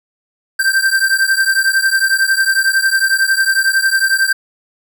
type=beating tone pair; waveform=square; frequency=1564 / 1575 Hz; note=G6 / G6; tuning=-4 / +8 cents; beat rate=11 Hz; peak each=-15 dBFS; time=0.59-4.33 s; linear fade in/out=10 ms; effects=none